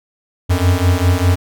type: beating tone pair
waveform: square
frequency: 87.31 / 92.31 Hz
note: F2 / F#2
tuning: 0 / -4 cents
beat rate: 5 Hz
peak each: -15 dBFS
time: 0.49-1.36 s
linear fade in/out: 20 ms
effects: none